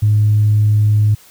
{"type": "tone", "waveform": "sine", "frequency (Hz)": 105.7, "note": "G#2", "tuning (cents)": 31, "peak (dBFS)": -8, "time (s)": [0.02, 1.15], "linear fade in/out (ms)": 10, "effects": ["tanh soft clip ceiling -4 dBFS", "white hiss -45 dBFS RMS until 1.3 s"]}